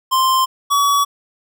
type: tone pair in turn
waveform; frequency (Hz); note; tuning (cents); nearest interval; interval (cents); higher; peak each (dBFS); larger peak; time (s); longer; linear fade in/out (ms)
square; 1046.5 / 1134; C6 / C#6; 0 / +39; minor second; 139; second; -13; neither; 0.11-0.46 / 0.7-1.05; neither; 20
effects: none